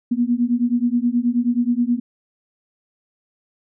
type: beating tone pair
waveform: sine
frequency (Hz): 236.3 / 245.7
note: A#3 / B3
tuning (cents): +24 / -9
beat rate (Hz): 9.4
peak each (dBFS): -19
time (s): 0.11-2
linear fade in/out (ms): 10
effects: none